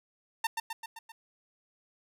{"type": "tone with echo", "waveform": "sawtooth", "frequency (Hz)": 905, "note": "A5", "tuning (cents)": 48, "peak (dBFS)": -23, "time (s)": [0.44, 0.47], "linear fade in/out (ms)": 5, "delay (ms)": 130, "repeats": 5, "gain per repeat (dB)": -4, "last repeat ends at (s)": 1.12, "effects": []}